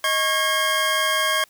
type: tone cluster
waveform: square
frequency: 626 / 1099 / 1630 / 2150 / 3212 Hz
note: D#5 / C#6 / G#6 / C7 / G7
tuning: +10 / -15 / -33 / +47 / +41 cents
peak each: -28 / -25 / -25 / -28 / -26 dBFS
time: 0.04-1.44 s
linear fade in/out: 2 ms
effects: white hiss -56 dBFS RMS until 1.49 s